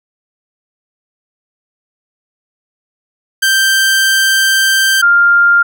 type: tone pair in turn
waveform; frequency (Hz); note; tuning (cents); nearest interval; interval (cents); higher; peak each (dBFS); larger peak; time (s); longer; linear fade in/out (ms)
sawtooth / sine; 1568 / 1399.3; G6 / F6; 0 / +3; major second; 197; first; -5; neither; 3.42-5.02 / 5.02-5.63; first; 10
effects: none